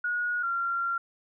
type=tone pair in turn; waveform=sine; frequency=1449 / 1378.5 Hz; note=F#6 / F6; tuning=-37 / -23 cents; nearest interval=minor second; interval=86 cents; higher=first; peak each=-26 dBFS; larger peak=neither; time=0.04-0.43 / 0.43-0.98 s; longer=second; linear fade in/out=5 ms; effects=none